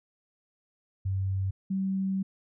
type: tone pair in turn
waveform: sine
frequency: 96 / 192 Hz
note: G2 / G3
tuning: -36 / -36 cents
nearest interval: octave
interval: 1200 cents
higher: second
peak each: -26 dBFS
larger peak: neither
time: 1.05-1.51 / 1.7-2.23 s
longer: second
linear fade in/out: 10 ms
effects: none